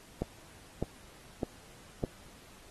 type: click train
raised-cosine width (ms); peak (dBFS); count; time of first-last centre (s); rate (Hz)
2; -17; 4; 0.22-2.038; 1.65
effects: pink hiss -56 dBFS RMS until 2.7 s + AAC 32 kbps